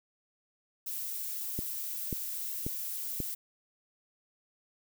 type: noise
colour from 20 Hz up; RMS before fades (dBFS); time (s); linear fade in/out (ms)
violet; -37; 0.86-3.35; 10
type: click train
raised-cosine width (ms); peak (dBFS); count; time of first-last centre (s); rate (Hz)
3; -21; 4; 1.59-3.203; 1.86
effects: none